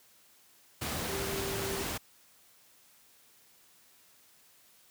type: tone in noise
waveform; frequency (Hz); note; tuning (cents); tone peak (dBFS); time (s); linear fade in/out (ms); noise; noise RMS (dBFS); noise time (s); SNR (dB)
sine; 392; G4; 0; -37; 1.09-1.84; 10; pink; -35; 0.81-1.98; -5
effects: white hiss -62 dBFS RMS until 4.9 s + high-pass 60 Hz 12 dB/octave